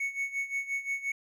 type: tone with tremolo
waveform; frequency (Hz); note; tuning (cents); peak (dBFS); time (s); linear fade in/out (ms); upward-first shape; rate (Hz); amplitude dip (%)
triangle; 2216; C#7; -1; -26; 0-1.12; 5; sine; 5.7; 80
effects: none